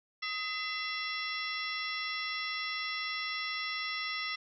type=harmonic tone with a mistuned harmonic; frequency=677 Hz; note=E5; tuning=46 cents sharp; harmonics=2 / 3 / 4 / 5 / 6 / 7 / 8; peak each=-41 / -37 / -43 / -42 / -45 / -50 / -42 dBFS; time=0.22-4.36 s; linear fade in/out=10 ms; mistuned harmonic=2; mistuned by=-120 cents; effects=none